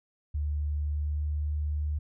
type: tone with pitch glide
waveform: sine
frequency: 74 to 74.73 Hz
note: D2 to D2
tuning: +14 to +31 cents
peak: -27 dBFS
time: 0.34-1.99 s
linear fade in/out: 10 ms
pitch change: +17 cents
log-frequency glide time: 0.87-1.28 s
effects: none